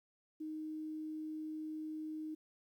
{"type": "tone", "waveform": "sine", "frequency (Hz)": 311.1, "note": "D#4", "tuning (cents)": 0, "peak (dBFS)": -40, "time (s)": [0.4, 2.35], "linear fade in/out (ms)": 10, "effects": ["12-bit"]}